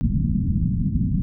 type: low-pass noise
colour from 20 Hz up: white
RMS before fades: -21 dBFS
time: 0.01-1.22 s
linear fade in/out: 0 ms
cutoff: 230 Hz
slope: 48 dB/octave
effects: none